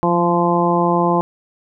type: harmonic tone with a mistuned harmonic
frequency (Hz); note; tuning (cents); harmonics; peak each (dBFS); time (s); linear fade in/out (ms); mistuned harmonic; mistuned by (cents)
172.8; F3; -18; 1 / 2 / 3 / 4 / 5 / 6; -19 / -19 / -22 / -22 / -20 / -20; 0.03-1.21; 0; 1; +22
effects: none